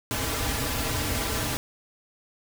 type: noise with comb filter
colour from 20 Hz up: pink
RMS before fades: -28 dBFS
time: 0.11-1.57 s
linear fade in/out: 0 ms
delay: 5.5 ms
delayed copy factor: -0.85
effects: none